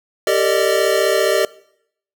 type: chord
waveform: square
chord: Eb major seventh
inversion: first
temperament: equal with one note detuned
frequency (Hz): 392 / 455.8 / 587.3 / 622.3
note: G4 / Bb4 / D5 / Eb5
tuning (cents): 0 / -39 / 0 / 0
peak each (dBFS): -20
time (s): 0.27-1.45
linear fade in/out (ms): 2
effects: noise-tail reverb RT60 0.7 s tail -21 dB re dry